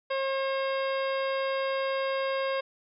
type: harmonic tone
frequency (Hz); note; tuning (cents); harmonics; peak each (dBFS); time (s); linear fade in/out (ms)
538; C5; +48; 1 / 2 / 3 / 4 / 5 / 6 / 7 / 9; -28 / -34 / -38 / -40 / -42 / -44 / -45 / -47; 0.1-2.61; 10
effects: none